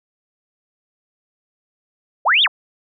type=linear two-way sweep; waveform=sine; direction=up then down; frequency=493.9 to 3747 to 493.9 Hz; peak=-11 dBFS; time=2.25-2.48 s; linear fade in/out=20 ms; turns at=2.43 s; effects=none